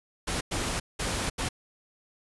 pink noise bursts at uneven times, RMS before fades -30 dBFS, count 4, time 0.27-0.41 / 0.51-0.8 / 0.99-1.3 / 1.38-1.49 s, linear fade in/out 10 ms, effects resampled to 24000 Hz

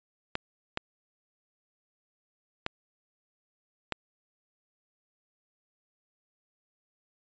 clicks, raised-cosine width 0.3 ms, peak -13 dBFS, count 4, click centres 0.354 / 0.774 / 2.664 / 3.923 s, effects resampled to 16000 Hz

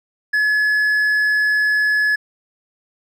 sine tone with hard clipping, 1704 Hz, G#6, 44 cents sharp, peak -15 dBFS, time 0.33-2.16 s, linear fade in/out 10 ms, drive 3 dB, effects none

